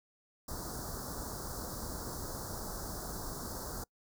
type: band-stop noise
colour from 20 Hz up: pink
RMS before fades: -41 dBFS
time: 0.48-3.84 s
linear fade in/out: 5 ms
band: 1500 to 4500 Hz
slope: 48 dB/octave
effects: noise-tail reverb RT60 0.1 s tail -25 dB re dry